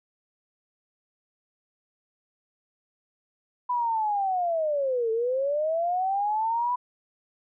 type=linear two-way sweep; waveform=sine; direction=down then up; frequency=996 to 440 to 996 Hz; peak=-23 dBFS; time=3.69-6.76 s; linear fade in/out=10 ms; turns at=5.11 s; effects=none